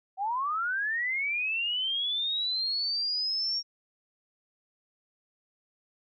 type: linear sweep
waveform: sine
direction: up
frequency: 740 to 5588 Hz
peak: -27 dBFS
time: 0.17-3.63 s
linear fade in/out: 50 ms
effects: none